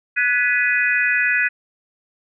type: chord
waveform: sine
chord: G# minor seventh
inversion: third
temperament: equal with one note detuned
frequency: 1480 / 1701 / 1975.5 / 2489 Hz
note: F#6 / G#6 / B6 / D#7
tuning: 0 / +41 / 0 / 0 cents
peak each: -21 dBFS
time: 0.16-1.49 s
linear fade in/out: 20 ms
effects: none